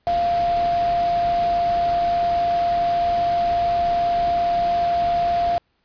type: tone in noise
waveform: sine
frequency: 694 Hz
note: F5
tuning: 11 cents flat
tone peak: -17 dBFS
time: 0.07-5.58 s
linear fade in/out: 0 ms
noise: pink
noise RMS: -33 dBFS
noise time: 0.07-5.58 s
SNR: +13 dB
effects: pink hiss -68 dBFS RMS until 5.84 s + resampled to 11025 Hz